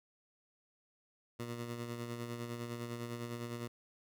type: tone with tremolo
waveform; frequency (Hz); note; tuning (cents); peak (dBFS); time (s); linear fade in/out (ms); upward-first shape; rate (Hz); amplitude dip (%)
15% pulse; 118.8; A#2; +33; -32; 1.39-3.68; 10; sine; 9.9; 45
effects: none